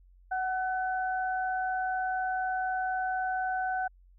sine tone pair together, 746 / 1509.8 Hz, F#5 / F#6, +14 / +35 cents, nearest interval octave, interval 1221 cents, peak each -29 / -34 dBFS, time 0.31-3.88 s, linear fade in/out 10 ms, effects added 45 Hz sine -55 dBFS peak until 4.18 s

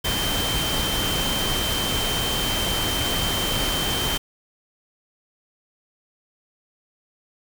sine tone in noise, 3118 Hz, G7, 10 cents flat, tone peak -26 dBFS, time 0.04-4.18 s, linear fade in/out 10 ms, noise pink, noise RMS -25 dBFS, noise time 0.04-4.18 s, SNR -4 dB, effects none

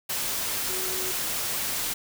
sine tone in noise, 371.8 Hz, F#4, 8 cents sharp, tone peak -36 dBFS, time 0.69-1.12 s, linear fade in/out 10 ms, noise white, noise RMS -29 dBFS, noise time 0.09-1.94 s, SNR -10 dB, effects none

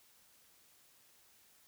silence, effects white hiss -66 dBFS RMS until 1.67 s

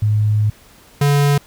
sine / square tone pair in turn, 106.1 / 143.27 Hz, G#2 / D3, +38 / -43 cents, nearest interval perfect fourth, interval 519 cents, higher second, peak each -12 dBFS, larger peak neither, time 0.02-0.5 / 1.01-1.38 s, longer first, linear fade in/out 5 ms, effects pink hiss -47 dBFS RMS until 1.46 s

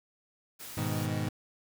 white noise, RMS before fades -44 dBFS, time 0.59-1.07 s, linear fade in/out 20 ms
30% pulse chord, G# minor, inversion none, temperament equal, 103.83 / 123.47 / 155.56 Hz, G#2 / B2 / D#3, 0 / 0 / 0 cents, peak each -31 / -33 / -32 dBFS, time 0.77-1.29 s, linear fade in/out 5 ms
effects none

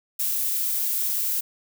violet noise, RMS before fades -25 dBFS, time 0.19-1.41 s, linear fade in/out 10 ms, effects none

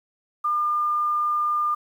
sine tone, 1204 Hz, D6, 43 cents sharp, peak -20 dBFS, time 0.44-1.75 s, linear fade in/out 10 ms, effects 9-bit

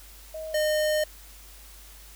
sine / square tone pair in turn, 632 / 611.5 Hz, D#5 / D#5, +27 / -30 cents, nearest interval minor second, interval 57 cents, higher first, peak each -33 / -23 dBFS, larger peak second, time 0.34-0.54 / 0.54-1.04 s, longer second, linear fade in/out 5 ms, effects added 50 Hz sine -48 dBFS peak until 2.15 s + white hiss -50 dBFS RMS until 2.15 s

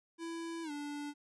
square tone with pitch glide, 332.5 to 291.1 Hz, E4 to D4, +15 to -15 cents, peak -40 dBFS, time 0.18-1.14 s, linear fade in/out 50 ms, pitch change -230 cents, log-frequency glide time 0.63-0.71 s, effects resampled to 24000 Hz

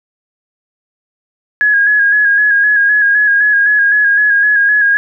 sine tone with vibrato, 1661.2 Hz, G#6, in tune, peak -7 dBFS, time 1.61-4.97 s, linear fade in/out 0 ms, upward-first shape square, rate 3.9 Hz, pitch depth 32 cents each way, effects none

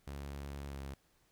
sawtooth tone with pitch glide, 70.3 to 68.69 Hz, C#2 to C#2, +25 to -15 cents, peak -38 dBFS, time 0.07-0.94 s, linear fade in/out 5 ms, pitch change -40 cents, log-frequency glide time 0.7-0.75 s, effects pink hiss -72 dBFS RMS until 1.31 s

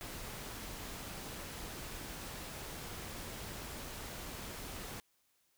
pink noise with amplitude modulation, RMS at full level -44 dBFS, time 0.01-5 s, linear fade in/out 0 ms, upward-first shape sine, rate 287 Hz, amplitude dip 25%, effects white hiss -75 dBFS RMS until 5.57 s

